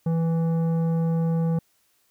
sine tone with tanh clipping, 164.81 Hz, E3, in tune, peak -22 dBFS, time 0.06-1.59 s, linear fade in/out 5 ms, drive 11 dB, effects white hiss -66 dBFS RMS until 2.1 s

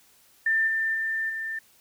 sine tone with level steps, 1789 Hz, A6, 28 cents sharp, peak -20 / -23 / -25 / -29 dBFS, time 0.46-1.59 s, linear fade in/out 5 ms, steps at 0.67 / 0.94 / 1.29 s, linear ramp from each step 10 ms, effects white hiss -59 dBFS RMS until 1.8 s

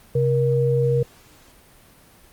sine tone pair together, 132.7 / 472.9 Hz, C3 / A#4, +25 / +25 cents, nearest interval octave + minor seventh, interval 2200 cents, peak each -19 dBFS, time 0.15-1.03 s, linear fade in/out 5 ms, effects pink hiss -51 dBFS RMS until 2.32 s + Opus 32 kbps

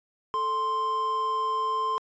triangle tone pair together, 440 / 1046.5 Hz, A4 / C6, 0 / 0 cents, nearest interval octave + minor third, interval 1500 cents, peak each -33 / -23 dBFS, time 0.34-1.98 s, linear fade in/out 0 ms, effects resampled to 16000 Hz

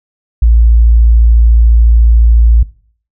sine tone, 57 Hz, A#1, 38 cents flat, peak -3 dBFS, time 0.42-2.63 s, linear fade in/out 5 ms, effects noise-tail reverb RT60 0.5 s tail -19 dB re dry

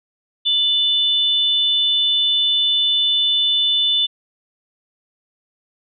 sine tone pair together, 2960 / 3520 Hz, F#7 / A7, 0 / 0 cents, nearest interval minor third, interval 300 cents, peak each -21 / -15 dBFS, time 0.45-4.07 s, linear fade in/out 20 ms, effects none

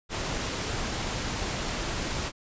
pink noise, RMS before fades -31 dBFS, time 0.09-2.32 s, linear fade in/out 50 ms, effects resampled to 16000 Hz

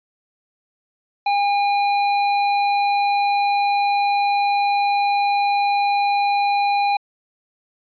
sine tone with tanh clipping, 810 Hz, G#5, 43 cents flat, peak -18 dBFS, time 1.26-6.97 s, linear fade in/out 5 ms, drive 17 dB, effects resampled to 11025 Hz

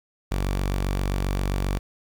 sawtooth tone, 47.55 Hz, F#1, 48 cents sharp, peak -19 dBFS, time 0.31-1.79 s, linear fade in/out 10 ms, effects 8-bit

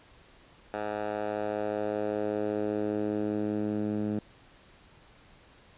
10% pulse tone with band-pass filter sweep, 105.1 Hz, G#2, 21 cents sharp, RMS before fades -31 dBFS, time 0.74-4.19 s, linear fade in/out 0 ms, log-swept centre 870 to 220 Hz, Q 1.4, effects pink hiss -57 dBFS RMS until 5.77 s + resampled to 8000 Hz

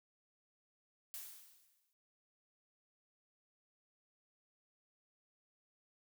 blue noise with exponential decay, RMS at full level -45 dBFS, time 1.14-1.93 s, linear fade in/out 0 ms, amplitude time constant 170 ms, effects none

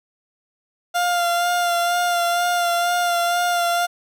30% pulse tone with vibrato, 698.5 Hz, F5, in tune, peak -15 dBFS, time 0.94-3.87 s, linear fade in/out 20 ms, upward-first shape sine, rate 2.1 Hz, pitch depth 23 cents each way, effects none

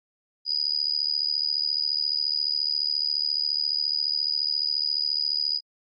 sine tone with amplitude modulation, 4923 Hz, D#8, 19 cents flat, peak -19 dBFS, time 0.45-5.61 s, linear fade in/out 50 ms, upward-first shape sine, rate 74.4 Hz, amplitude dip 95%, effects AAC 64 kbps

